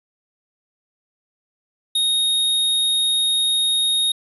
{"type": "tone", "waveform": "square", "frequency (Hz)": 3729, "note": "A#7", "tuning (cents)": 0, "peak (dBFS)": -17, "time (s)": [1.95, 4.12], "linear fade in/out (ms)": 5, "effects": ["resampled to 32000 Hz", "9-bit"]}